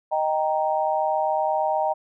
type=chord; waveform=sine; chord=Eb major; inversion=none; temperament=equal; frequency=622.3 / 784 / 932.3 Hz; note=Eb5 / G5 / Bb5; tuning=0 / 0 / 0 cents; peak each=-24 / -24 / -26 dBFS; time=0.11-1.94 s; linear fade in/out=20 ms; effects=none